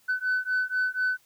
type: beating tone pair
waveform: sine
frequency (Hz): 1505 / 1509.1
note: F#6 / F#6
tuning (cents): +29 / +34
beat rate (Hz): 4.1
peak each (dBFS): -26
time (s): 0.08-1.18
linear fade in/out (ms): 20
effects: tanh soft clip ceiling -20 dBFS + white hiss -63 dBFS RMS until 1.25 s